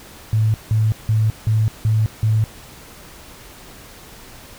sine tone bursts, 109.3 Hz, A2, 11 cents flat, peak -13 dBFS, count 6, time 0.33-2.44 s, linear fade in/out 0 ms, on 210 ms, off 170 ms, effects pink hiss -41 dBFS RMS until 4.58 s

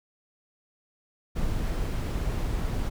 brown noise, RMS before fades -28 dBFS, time 1.35-2.9 s, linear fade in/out 20 ms, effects none

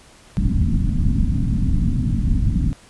pink low-pass noise, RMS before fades -18 dBFS, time 0.37-2.73 s, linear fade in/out 0 ms, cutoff 260 Hz, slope 48 dB/octave, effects pink hiss -48 dBFS RMS until 2.89 s + resampled to 24000 Hz

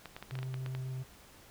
clicks, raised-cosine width 0.3 ms, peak -27 dBFS, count 10, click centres 0.057 / 0.165 / 0.226 / 0.31 / 0.354 / 0.389 / 0.43 / 0.542 / 0.662 / 0.75 s
triangle tone with vibrato, 130 Hz, C3, 11 cents flat, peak -34 dBFS, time 0.31-1.04 s, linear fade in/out 20 ms, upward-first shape sine, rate 7.4 Hz, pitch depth 9 cents each way
effects pink hiss -57 dBFS RMS until 1.5 s

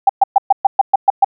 sine tone bursts, 788 Hz, G5, 9 cents sharp, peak -4 dBFS, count 9, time 0.07-1.246 s, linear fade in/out 5 ms, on 24 ms, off 120 ms, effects none

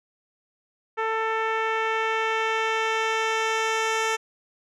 10% pulse tone with low-pass filter sweep, 444.5 Hz, A4, 18 cents sharp, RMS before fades -25 dBFS, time 0.97-4.17 s, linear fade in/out 20 ms, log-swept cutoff 1600 to 7400 Hz, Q 0.86, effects none

